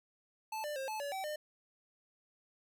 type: tone with pitch steps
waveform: square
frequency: 874 / 594 / 534 / 866 / 570 / 767 / 604 Hz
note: A5 / D5 / C5 / A5 / C#5 / G5 / D5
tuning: -12 / +20 / +35 / -28 / +48 / -38 / +48 cents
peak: -38 dBFS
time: 0.52-1.36 s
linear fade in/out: 5 ms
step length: 120 ms
effects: none